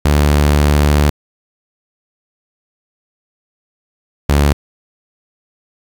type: tone pair in turn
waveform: sawtooth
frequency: 73.4 / 71.97 Hz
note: D2 / D2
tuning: 0 / -34 cents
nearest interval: unison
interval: 34 cents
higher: first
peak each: -5 dBFS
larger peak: neither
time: 0.05-1.1 / 4.29-4.53 s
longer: first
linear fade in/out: 5 ms
effects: 7-bit